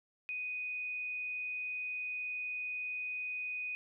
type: tone with frequency modulation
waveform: sine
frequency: 2489 Hz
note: D#7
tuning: in tune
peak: -36 dBFS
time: 0.29-3.75 s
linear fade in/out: 0 ms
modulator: 56.7 Hz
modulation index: 0.21
effects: none